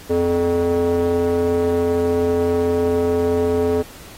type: tone with band-pass filter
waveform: square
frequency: 86 Hz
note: F2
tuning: 26 cents flat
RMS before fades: -18 dBFS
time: 0.09-3.83 s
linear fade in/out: 20 ms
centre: 420 Hz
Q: 3.2
effects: pink hiss -41 dBFS RMS until 4.17 s + AAC 48 kbps